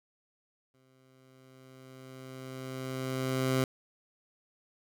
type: tone with exponential growth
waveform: 15% pulse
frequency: 130.81 Hz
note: C3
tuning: in tune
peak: -19 dBFS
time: 0.74-3.64 s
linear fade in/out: 2 ms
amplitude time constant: 630 ms
effects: none